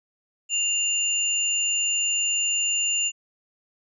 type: tone pair together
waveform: sine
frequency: 2794 / 7040 Hz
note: F7 / A8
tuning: 0 / 0 cents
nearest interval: octave + major third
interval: 1600 cents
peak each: -24 dBFS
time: 0.49-3.12 s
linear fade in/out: 50 ms
effects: none